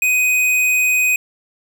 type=tone with hard clipping; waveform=sine; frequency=2500 Hz; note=D#7; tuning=8 cents sharp; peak=-14 dBFS; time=0.02-1.16 s; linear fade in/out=2 ms; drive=15 dB; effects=none